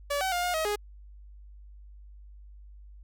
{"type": "tone with pitch steps", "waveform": "sawtooth", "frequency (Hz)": [573, 760, 707, 714, 635, 414.9], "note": ["D5", "F#5", "F5", "F5", "D#5", "G#4"], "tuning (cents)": [-43, 46, 21, 38, 35, -2], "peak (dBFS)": -23, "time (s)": [0.1, 0.76], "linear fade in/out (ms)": 10, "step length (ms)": 110, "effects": ["added 50 Hz sine -46 dBFS peak until 3.03 s"]}